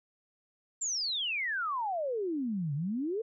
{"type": "exponential two-way sweep", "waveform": "sine", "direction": "down then up", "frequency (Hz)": [7500, 136.6, 469.4], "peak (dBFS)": -30, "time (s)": [0.81, 3.22], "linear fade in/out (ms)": 10, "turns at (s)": 2.74, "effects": []}